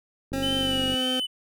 click train, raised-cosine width 3 ms, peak -21 dBFS, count 31, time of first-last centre 0.32-0.941 s, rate 48.3 Hz
25% pulse tone with pitch glide, 269.1 to 256.1 Hz, C4 to C4, +49 to -37 cents, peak -23 dBFS, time 0.33-1.2 s, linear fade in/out 5 ms, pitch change -86 cents, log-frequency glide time 0.45-1.06 s
triangle tone with vibrato, 2991 Hz, F#7, 18 cents sharp, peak -24 dBFS, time 0.42-1.27 s, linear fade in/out 20 ms, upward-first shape sine, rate 1.8 Hz, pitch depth 48 cents each way
effects none

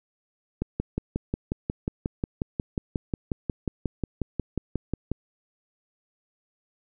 click train, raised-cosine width 3 ms, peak -13 dBFS, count 26, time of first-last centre 0.62-5.116 s, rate 5.56 Hz, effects none

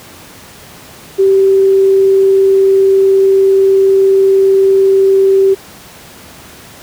sine tone with vibrato, 387.8 Hz, G4, 19 cents flat, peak -5 dBFS, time 1.18-5.55 s, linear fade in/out 20 ms, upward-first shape sine, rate 20 Hz, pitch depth 10 cents each way, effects pink hiss -35 dBFS RMS until 6.82 s + high-pass 80 Hz 12 dB/octave

